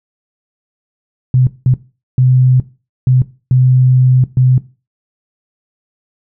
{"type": "tone bursts at uneven times", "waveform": "sine", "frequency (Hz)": 128, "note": "C3", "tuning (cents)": -38, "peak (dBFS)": -6, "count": 6, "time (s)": [[1.34, 1.47], [1.66, 1.74], [2.18, 2.6], [3.07, 3.22], [3.51, 4.24], [4.37, 4.58]], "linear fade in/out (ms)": 2, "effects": ["noise-tail reverb RT60 0.3 s tail -17 dB re dry"]}